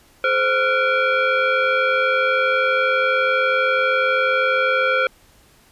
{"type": "tone with frequency modulation", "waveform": "sine", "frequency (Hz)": 427.9, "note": "A4", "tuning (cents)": -48, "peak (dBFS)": -15, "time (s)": [0.24, 5.07], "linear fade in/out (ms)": 2, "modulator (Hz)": 948, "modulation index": 2.1, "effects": ["pink hiss -53 dBFS RMS until 5.71 s", "resampled to 32000 Hz"]}